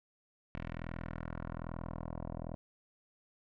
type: tone with low-pass filter sweep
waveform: 10% pulse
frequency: 41.2 Hz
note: E1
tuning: in tune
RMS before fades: -42 dBFS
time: 0.55-2.55 s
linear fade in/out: 0 ms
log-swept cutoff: 2400 to 710 Hz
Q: 1.7
effects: none